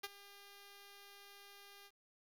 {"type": "tone with ADSR envelope", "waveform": "5% pulse", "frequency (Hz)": 401.6, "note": "G4", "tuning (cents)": 42, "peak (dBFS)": -28, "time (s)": [0.03, 1.91], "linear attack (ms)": 12, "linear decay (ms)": 31, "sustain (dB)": -17, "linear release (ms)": 51, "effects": ["11-bit"]}